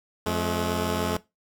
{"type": "tone pair together", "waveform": "10% pulse", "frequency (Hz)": [87.31, 213.6], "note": ["F2", "G#3"], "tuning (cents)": [0, 49], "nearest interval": "octave + minor third", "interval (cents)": 1549, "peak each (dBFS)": -19, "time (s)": [0.26, 1.17], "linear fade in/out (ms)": 5, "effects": ["noise-tail reverb RT60 0.2 s tail -18 dB re dry"]}